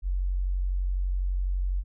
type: tone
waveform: sine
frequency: 46 Hz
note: F#1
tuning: 9 cents flat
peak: -24 dBFS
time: 0.02-1.84 s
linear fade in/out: 50 ms
effects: none